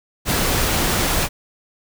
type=noise; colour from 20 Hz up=pink; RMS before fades=-19 dBFS; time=0.25-1.29 s; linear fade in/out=50 ms; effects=none